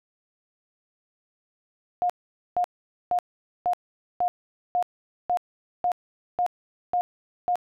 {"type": "tone bursts", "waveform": "sine", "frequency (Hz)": 714, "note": "F5", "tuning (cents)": 38, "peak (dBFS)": -20, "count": 11, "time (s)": [2.02, 7.556], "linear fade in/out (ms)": 0, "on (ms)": 76, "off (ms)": 470, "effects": []}